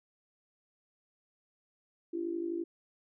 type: tone with amplitude modulation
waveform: sine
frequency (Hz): 338.3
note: E4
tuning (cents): +45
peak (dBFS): -29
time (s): 2.13-2.64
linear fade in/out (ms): 10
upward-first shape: sine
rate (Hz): 51.9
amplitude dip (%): 75
effects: none